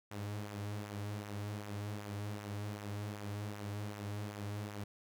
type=tone with flanger; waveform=sawtooth; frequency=103.2 Hz; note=G#2; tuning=10 cents flat; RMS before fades=-42 dBFS; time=0.11-4.84 s; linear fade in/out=5 ms; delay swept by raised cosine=0.21 to 5.81 ms; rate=2.6 Hz; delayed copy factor=-0.5; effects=none